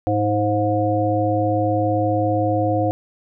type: harmonic tone with a mistuned harmonic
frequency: 105.3 Hz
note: G#2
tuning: 24 cents sharp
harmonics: 1 / 3 / 5 / 7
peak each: -22 / -22 / -22 / -22 dBFS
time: 0.07-2.91 s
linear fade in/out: 0 ms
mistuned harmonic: 7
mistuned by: -42 cents
effects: none